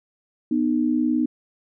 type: tone pair together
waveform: sine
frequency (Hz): 246.6 / 306.1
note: B3 / D#4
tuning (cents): -2 / -28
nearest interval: major third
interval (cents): 374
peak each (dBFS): -21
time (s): 0.51-1.26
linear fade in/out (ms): 5
effects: none